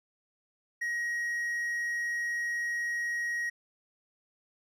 triangle tone, 1892 Hz, A#6, 25 cents sharp, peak -28 dBFS, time 0.81-3.5 s, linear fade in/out 10 ms, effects none

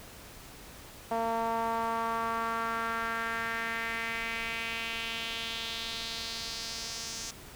sawtooth tone with band-pass filter sweep, 228.1 Hz, A#3, 37 cents flat, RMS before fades -34 dBFS, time 1.11-7.31 s, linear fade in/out 5 ms, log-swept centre 770 to 6100 Hz, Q 2.8, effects pink hiss -49 dBFS RMS until 7.55 s

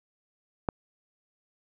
click, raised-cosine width 1 ms, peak -12 dBFS, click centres 0.688 s, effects none

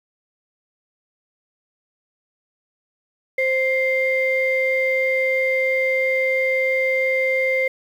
sine tone pair together, 523.3 / 2099 Hz, C5 / C7, 0 / +5 cents, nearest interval 2 octaves, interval 2405 cents, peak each -19 dBFS, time 3.38-7.68 s, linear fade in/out 5 ms, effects tanh soft clip ceiling -10 dBFS + 8-bit

